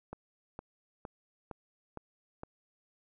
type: click train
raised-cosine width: 1 ms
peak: -27 dBFS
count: 6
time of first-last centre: 0.13-2.434 s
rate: 2.17 Hz
effects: none